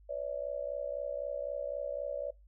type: tone with amplitude modulation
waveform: sine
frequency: 572 Hz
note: D5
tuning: 46 cents flat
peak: -30 dBFS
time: 0.09-2.31 s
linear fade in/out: 10 ms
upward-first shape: sine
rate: 63.9 Hz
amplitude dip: 90%
effects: noise-tail reverb RT60 0.2 s tail -21 dB re dry + added 50 Hz sine -56 dBFS peak until 2.47 s